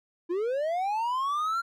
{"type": "linear sweep", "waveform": "triangle", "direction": "up", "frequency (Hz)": [329.6, 1395], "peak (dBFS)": -24, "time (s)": [0.29, 1.62], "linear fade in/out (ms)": 20, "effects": []}